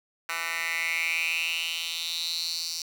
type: tone with high-pass filter sweep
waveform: 10% pulse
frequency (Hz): 166.2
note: E3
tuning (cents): +15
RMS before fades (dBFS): -30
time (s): 0.29-2.82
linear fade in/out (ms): 2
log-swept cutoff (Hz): 1600 to 5000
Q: 6
effects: 8-bit